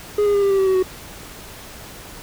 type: tone with pitch steps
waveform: triangle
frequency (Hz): 415.3 / 408.9 / 402.5 / 396.3 / 390.2 / 384.1 / 378.2 / 372.3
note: G#4 / G#4 / G4 / G4 / G4 / G4 / F#4 / F#4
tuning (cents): 0 / -27 / +46 / +19 / -8 / -35 / +38 / +11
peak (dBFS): -12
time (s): 0.18-0.828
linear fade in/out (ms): 5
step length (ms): 81
effects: pink hiss -38 dBFS RMS until 2.22 s